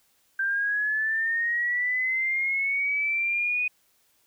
sine linear sweep, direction up, 1568 to 2489 Hz, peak -23 dBFS, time 0.39-3.68 s, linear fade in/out 5 ms, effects white hiss -66 dBFS RMS until 4.26 s

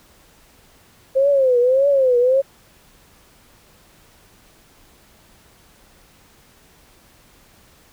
sine tone with vibrato, 524 Hz, C5, 2 cents sharp, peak -12 dBFS, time 1.15-2.42 s, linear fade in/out 20 ms, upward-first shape triangle, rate 1.7 Hz, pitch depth 160 cents each way, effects pink hiss -52 dBFS RMS until 7.92 s

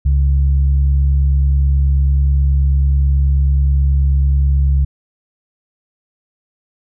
sine tone pair together, 69.3 / 138.59 Hz, C#2 / C#3, 0 / 0 cents, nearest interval octave, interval 1200 cents, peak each -10 / -20 dBFS, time 0.05-4.85 s, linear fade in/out 10 ms, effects none

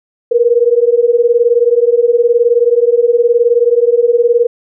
sine beating tone pair, 466.2 / 485.2 Hz, A#4 / B4, 0 / -31 cents, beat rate 19 Hz, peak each -10 dBFS, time 0.31-4.47 s, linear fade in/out 10 ms, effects none

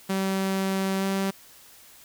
sawtooth tone with pitch glide, 192.3 to 194.09 Hz, G3 to G3, -33 to -17 cents, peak -20 dBFS, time 0.09-1.31 s, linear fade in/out 10 ms, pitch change +16 cents, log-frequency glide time 0.98-1.04 s, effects white hiss -51 dBFS RMS until 2.04 s

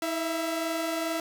sawtooth tone pair together, 323.1 / 668.6 Hz, E4 / E5, -35 / +24 cents, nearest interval octave + minor second, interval 1259 cents, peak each -27 dBFS, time 0.02-1.2 s, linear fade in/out 2 ms, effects none

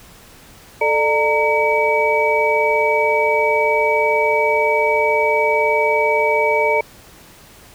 sine tone cluster, 439.7 / 599 / 920 / 2281 Hz, A4 / D5 / A#5 / C#7, -1 / +34 / -23 / +49 cents, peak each -19 dBFS, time 0.81-6.81 s, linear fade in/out 5 ms, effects pink hiss -44 dBFS RMS until 7.74 s

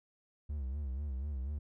triangle tone with vibrato, 69 Hz, C#2, 7 cents flat, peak -33 dBFS, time 0.49-1.59 s, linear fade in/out 10 ms, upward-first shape sine, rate 4.1 Hz, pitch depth 140 cents each way, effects none

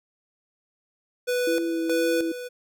square tone with tremolo, 493.9 Hz, B4, in tune, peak -23 dBFS, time 1.27-2.49 s, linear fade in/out 20 ms, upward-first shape square, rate 1.6 Hz, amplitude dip 70%
sine tone with vibrato, 332.3 Hz, E4, 14 cents sharp, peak -24 dBFS, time 1.47-2.32 s, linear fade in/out 5 ms, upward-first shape sine, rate 2 Hz, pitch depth 19 cents each way
effects none

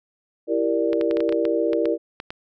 sine chord, E half-diminished seventh, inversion none, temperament equal with one note detuned, 332.7 / 392 / 466.2 / 587.3 Hz, E4 / G4 / Bb4 / D5, +16 / 0 / 0 / 0 cents, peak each -23 / -27 / -23 / -25 dBFS, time 0.47-1.98 s, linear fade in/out 50 ms
clicks, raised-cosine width 0.3 ms, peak -16 dBFS, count 12, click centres 0.931 / 1.012 / 1.111 / 1.17 / 1.205 / 1.292 / 1.325 / 1.453 / 1.732 / 1.856 / 2.201 / 2.305 s
effects none

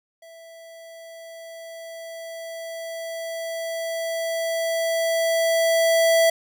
square tone with level ramp, 660 Hz, E5, 2 cents sharp, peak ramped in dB -44 to -15 dBFS, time 0.22-6.3 s, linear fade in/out 5 ms, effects none

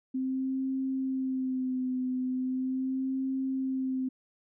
sine tone with vibrato, 260 Hz, C4, 11 cents flat, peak -28 dBFS, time 0.14-4.09 s, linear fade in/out 10 ms, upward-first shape sine, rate 0.39 Hz, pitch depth 34 cents each way, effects none

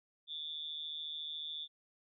sine tone with amplitude modulation, 3520 Hz, A7, in tune, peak -36 dBFS, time 0.27-1.68 s, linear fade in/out 50 ms, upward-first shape sine, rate 154 Hz, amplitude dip 85%, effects none

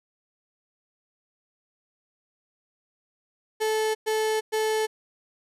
35% pulse tone bursts, 435.5 Hz, A4, 18 cents flat, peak -21 dBFS, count 3, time 3.6-4.87 s, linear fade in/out 20 ms, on 350 ms, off 110 ms, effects resampled to 32000 Hz

